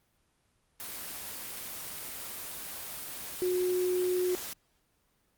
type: tone in noise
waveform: sine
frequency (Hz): 363.2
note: F#4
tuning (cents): -32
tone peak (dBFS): -26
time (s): 3.42-4.35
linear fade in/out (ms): 0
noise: white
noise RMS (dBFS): -40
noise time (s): 0.8-4.53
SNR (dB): +11
effects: pink hiss -72 dBFS RMS until 5.37 s + Opus 24 kbps